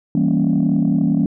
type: chord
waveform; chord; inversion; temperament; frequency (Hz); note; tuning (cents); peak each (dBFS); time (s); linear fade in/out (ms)
sine; E diminished seventh; none; equal; 164.81 / 196 / 233.1 / 277.2; E3 / G3 / Bb3 / Db4; 0 / 0 / 0 / 0; -18; 0.15-1.26; 2
effects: tanh soft clip ceiling -8 dBFS